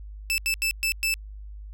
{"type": "tone bursts at uneven times", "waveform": "sawtooth", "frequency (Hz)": 2637, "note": "E7", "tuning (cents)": 0, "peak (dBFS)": -19, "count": 5, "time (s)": [[0.3, 0.38], [0.46, 0.54], [0.62, 0.71], [0.83, 0.92], [1.03, 1.14]], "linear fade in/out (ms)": 0, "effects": ["added 51 Hz sine -37 dBFS peak until 1.73 s"]}